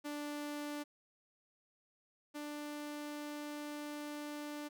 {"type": "tone pair in turn", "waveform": "sawtooth", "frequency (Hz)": [293.7, 295.3], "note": ["D4", "D4"], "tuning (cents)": [0, 10], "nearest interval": "unison", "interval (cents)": 10, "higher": "second", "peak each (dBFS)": [-36, -38], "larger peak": "first", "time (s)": [[0.04, 0.84], [2.34, 4.69]], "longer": "second", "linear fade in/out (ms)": 20, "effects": []}